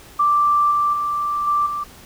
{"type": "tone with level steps", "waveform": "sine", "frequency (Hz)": 1174.7, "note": "D6", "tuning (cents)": 0, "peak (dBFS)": [-13, -15, -19, -15, -22], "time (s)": [0.19, 1.84], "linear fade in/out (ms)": 10, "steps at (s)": [0.71, 0.93, 1.47, 1.66], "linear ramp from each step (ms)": 5, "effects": ["pink hiss -44 dBFS RMS until 2.05 s"]}